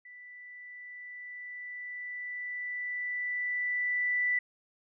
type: tone with level ramp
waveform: sine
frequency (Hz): 1977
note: B6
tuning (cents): +1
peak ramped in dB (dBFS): -47 to -25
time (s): 0.05-4.39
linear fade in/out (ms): 5
effects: none